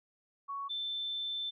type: tone pair in turn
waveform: sine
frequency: 1115 / 3540 Hz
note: C#6 / A7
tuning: +10 / +10 cents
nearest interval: octave + minor sixth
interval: 2000 cents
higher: second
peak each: -36 / -34 dBFS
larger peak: second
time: 0.48-0.69 / 0.69-1.51 s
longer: second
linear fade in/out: 20 ms
effects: none